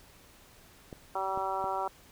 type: clicks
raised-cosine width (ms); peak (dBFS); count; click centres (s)
2; -28; 3; 0.928 / 1.375 / 1.642
type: harmonic tone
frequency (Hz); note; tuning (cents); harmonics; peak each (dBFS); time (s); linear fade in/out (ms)
191.8; G3; -37; 2 / 3 / 4 / 5 / 6 / 7; -40 / -39 / -34 / -35 / -40 / -39; 1.15-1.88; 5
effects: pink hiss -57 dBFS RMS until 2.11 s